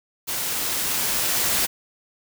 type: noise with level ramp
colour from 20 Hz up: white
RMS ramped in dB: -27 to -21 dBFS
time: 0.27-1.67 s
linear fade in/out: 20 ms
effects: none